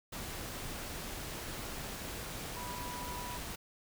sine tone in noise, 980 Hz, B5, 14 cents flat, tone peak -43 dBFS, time 2.56-3.38 s, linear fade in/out 10 ms, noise pink, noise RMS -42 dBFS, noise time 0.12-3.56 s, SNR -4 dB, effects none

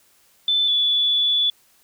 sine tone pair in turn, 3520 / 3446 Hz, A7 / A7, 0 / -37 cents, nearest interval unison, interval 37 cents, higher first, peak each -16 dBFS, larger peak neither, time 0.48-0.68 / 0.68-1.5 s, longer second, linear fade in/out 2 ms, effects white hiss -58 dBFS RMS until 1.83 s

